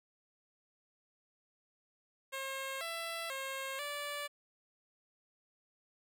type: tone with pitch steps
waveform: 10% pulse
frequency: 537 / 667 / 537 / 581 Hz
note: C5 / E5 / C5 / D5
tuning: +45 / +20 / +45 / -19 cents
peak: -30 dBFS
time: 2.32-4.28 s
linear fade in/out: 20 ms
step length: 490 ms
effects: none